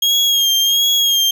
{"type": "tone with vibrato", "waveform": "35% pulse", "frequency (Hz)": 3254, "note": "G#7", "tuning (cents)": -36, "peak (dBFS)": -10, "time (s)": [0.02, 1.31], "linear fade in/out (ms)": 5, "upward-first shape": "sine", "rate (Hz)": 1.4, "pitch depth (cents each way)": 41, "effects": []}